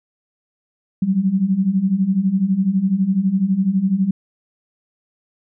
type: beating tone pair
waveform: sine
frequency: 183.5 / 195.5 Hz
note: F#3 / G3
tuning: -14 / -4 cents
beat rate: 12 Hz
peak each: -20 / -16 dBFS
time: 1.02-4.11 s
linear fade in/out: 5 ms
effects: none